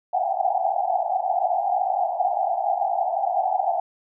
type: band-pass noise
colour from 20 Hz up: pink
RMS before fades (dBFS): -23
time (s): 0.13-3.8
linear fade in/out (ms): 5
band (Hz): 690 to 800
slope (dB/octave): 96
effects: none